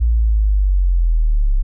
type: linear sweep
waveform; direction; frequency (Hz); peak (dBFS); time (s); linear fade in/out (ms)
sine; down; 58.7 to 32.91; -11; 0-1.63; 20
effects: none